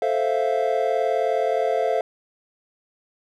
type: chord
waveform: triangle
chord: F major seventh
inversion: first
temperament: equal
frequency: 440 / 523.3 / 659.3 / 698.5 Hz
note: A4 / C5 / E5 / F5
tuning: 0 / 0 / 0 / 0 cents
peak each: -23 dBFS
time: 0.02-2.01 s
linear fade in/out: 2 ms
effects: none